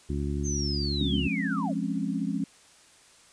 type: harmonic tone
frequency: 71.4 Hz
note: D2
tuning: 48 cents flat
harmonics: 1 / 2 / 3 / 4 / 5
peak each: -30 / -33 / -35 / -36 / -37 dBFS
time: 0.09-1.28 s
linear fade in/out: 10 ms
type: linear sweep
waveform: sine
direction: down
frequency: 6430 to 466.3 Hz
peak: -31 dBFS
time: 0.43-1.74 s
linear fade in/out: 50 ms
type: chord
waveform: sine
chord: Db major seventh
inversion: first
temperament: equal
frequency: 174.61 / 207.7 / 261.6 / 277.2 Hz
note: F3 / Ab3 / C4 / Db4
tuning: 0 / 0 / 0 / 0 cents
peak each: -32 / -31 / -33 / -33 dBFS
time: 1.01-2.44 s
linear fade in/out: 2 ms
effects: white hiss -56 dBFS RMS until 3.32 s + resampled to 22050 Hz